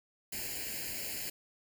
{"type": "noise with comb filter", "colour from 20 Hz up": "white", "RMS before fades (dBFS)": -39, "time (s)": [0.32, 1.3], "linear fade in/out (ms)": 5, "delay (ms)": 0.42, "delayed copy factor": 0.9, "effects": []}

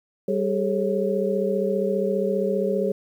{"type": "tone cluster", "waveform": "sine", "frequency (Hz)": [195.8, 397.8, 432.8, 547], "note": ["G3", "G4", "A4", "C#5"], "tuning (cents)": [-2, 25, -29, -23], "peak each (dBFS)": -26, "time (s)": [0.28, 2.92], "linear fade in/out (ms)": 5, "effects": ["9-bit"]}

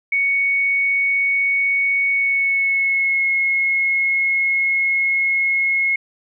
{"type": "tone with pitch glide", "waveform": "sine", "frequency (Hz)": [2226, 2169], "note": ["C#7", "C#7"], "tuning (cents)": [7, -38], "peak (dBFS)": -15, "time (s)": [0.12, 5.96], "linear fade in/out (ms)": 5, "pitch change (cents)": -45, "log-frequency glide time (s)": [2.11, 3.27], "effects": []}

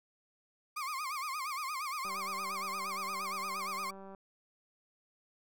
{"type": "tone with vibrato", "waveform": "35% pulse", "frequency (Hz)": 1143, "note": "D6", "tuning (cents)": -47, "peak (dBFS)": -34, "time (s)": [0.76, 3.91], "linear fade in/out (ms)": 10, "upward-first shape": "sine", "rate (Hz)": 8.6, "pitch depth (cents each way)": 160}
{"type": "click train", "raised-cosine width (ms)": 1, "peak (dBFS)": -37, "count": 408, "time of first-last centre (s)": [2.05, 4.148], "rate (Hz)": 194}
{"effects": []}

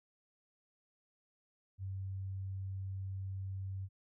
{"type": "tone", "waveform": "sine", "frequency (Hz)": 96, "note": "G2", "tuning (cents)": -36, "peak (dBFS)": -38, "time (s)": [1.78, 3.89], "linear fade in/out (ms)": 50, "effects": []}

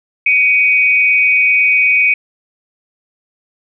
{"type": "tone pair together", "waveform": "sine", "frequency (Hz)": [2261, 2489], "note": ["C#7", "D#7"], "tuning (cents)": [34, 0], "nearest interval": "major second", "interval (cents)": 166, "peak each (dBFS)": -11, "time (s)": [0.26, 2.14], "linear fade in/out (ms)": 5, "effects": []}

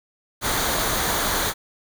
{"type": "noise with comb filter", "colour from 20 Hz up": "pink", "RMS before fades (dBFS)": -23, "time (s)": [0.41, 1.54], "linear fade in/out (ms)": 50, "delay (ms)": 0.38, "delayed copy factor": -0.5, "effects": []}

